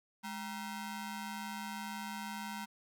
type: ring-modulated tone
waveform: sawtooth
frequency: 578 Hz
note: D5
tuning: 28 cents flat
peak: -33 dBFS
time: 0.23-2.66 s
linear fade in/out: 20 ms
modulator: 368 Hz
effects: none